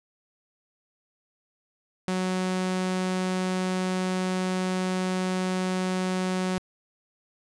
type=tone; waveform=sawtooth; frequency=185 Hz; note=F#3; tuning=in tune; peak=-21 dBFS; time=2.08-6.58 s; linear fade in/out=0 ms; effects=resampled to 22050 Hz